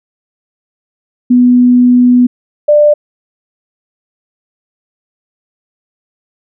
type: tone pair in turn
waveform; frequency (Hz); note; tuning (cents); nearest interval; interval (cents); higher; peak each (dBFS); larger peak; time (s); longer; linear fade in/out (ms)
sine; 246.9 / 593.4; B3 / D5; 0 / +18; octave + minor third; 1518; second; -3; neither; 1.3-2.27 / 2.68-2.94; first; 10
effects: none